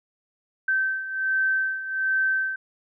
sine beating tone pair, 1547 / 1548.3 Hz, G6 / G6, -23 / -22 cents, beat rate 1.3 Hz, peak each -28 / -23 dBFS, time 0.68-2.56 s, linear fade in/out 5 ms, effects none

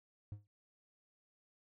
triangle tone with exponential decay, 103.2 Hz, G#2, 10 cents flat, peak -37 dBFS, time 0.32-0.47 s, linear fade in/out 0 ms, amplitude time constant 32 ms, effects none

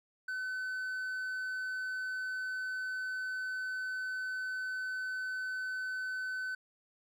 triangle tone, 1515 Hz, F#6, 40 cents sharp, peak -33 dBFS, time 0.28-6.55 s, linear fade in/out 5 ms, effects none

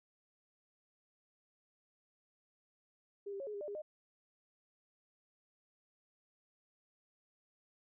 sine tone with pitch steps, 403.1 / 394.6 / 551 / 420.9 / 404.1 / 596 / 408.1 / 610 Hz, G4 / G4 / C#5 / G#4 / G#4 / D5 / G#4 / D#5, +48 / +11 / -11 / +23 / -47 / +25 / -30 / -34 cents, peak -40 dBFS, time 3.26-3.82 s, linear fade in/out 10 ms, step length 70 ms, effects none

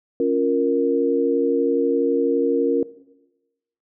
sine chord, Bb minor, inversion first, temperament equal, 277.2 / 349.2 / 466.2 Hz, Db4 / F4 / Bb4, 0 / 0 / 0 cents, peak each -22 / -23 / -19 dBFS, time 0.2-2.83 s, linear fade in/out 2 ms, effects noise-tail reverb RT60 1.0 s tail -18 dB re dry

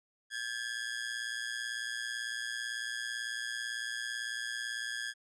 sawtooth ring-modulated tone, 1661.2 Hz, G#6, in tune, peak -29 dBFS, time 0.3-5.14 s, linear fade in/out 50 ms, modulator 59 Hz, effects resampled to 22050 Hz

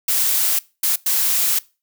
blue noise bursts at uneven times, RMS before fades -18 dBFS, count 3, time 0.08-0.59 / 0.83-0.96 / 1.06-1.59 s, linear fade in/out 5 ms, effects noise-tail reverb RT60 0.3 s tail -22 dB re dry

